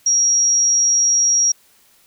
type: tone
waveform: sine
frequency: 5660 Hz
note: F8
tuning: 22 cents sharp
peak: -12 dBFS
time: 0.06-1.52 s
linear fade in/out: 5 ms
effects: white hiss -54 dBFS RMS until 2.06 s